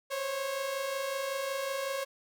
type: tone pair together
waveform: sawtooth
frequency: 523.3 / 548.7 Hz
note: C5 / C#5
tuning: 0 / -18 cents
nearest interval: minor second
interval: 82 cents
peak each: -35 / -29 dBFS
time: 0.1-2.05 s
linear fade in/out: 20 ms
effects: none